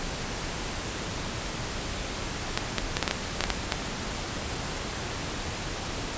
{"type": "clicks", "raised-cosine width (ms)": 0.2, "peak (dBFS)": -6, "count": 10, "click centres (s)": [2.575, 2.783, 2.969, 3.027, 3.078, 3.111, 3.407, 3.439, 3.503, 3.722], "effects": ["pink hiss -33 dBFS RMS until 6.17 s", "resampled to 16000 Hz"]}